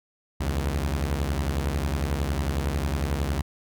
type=beating tone pair; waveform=sawtooth; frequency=68 / 79 Hz; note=C#2 / D#2; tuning=-33 / +27 cents; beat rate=11 Hz; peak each=-22 / -25 dBFS; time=0.4-3.42 s; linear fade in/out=10 ms; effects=none